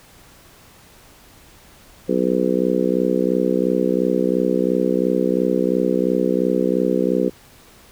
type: harmonic tone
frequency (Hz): 62.9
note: B1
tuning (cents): +32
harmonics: 3 / 4 / 5 / 6 / 7 / 8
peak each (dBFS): -23 / -23 / -23 / -23 / -23 / -23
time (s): 2.08-7.3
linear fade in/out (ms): 20
effects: pink hiss -48 dBFS RMS until 7.91 s